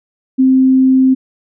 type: tone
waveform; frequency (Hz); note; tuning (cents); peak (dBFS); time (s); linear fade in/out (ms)
sine; 261.6; C4; 0; -6; 0.38-1.15; 20
effects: none